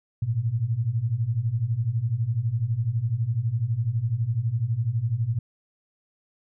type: beating tone pair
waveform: sine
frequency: 107.9 / 119.9 Hz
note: A2 / A#2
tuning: -33 / +49 cents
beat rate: 12 Hz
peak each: -27 / -24 dBFS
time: 0.22-5.39 s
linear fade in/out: 5 ms
effects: none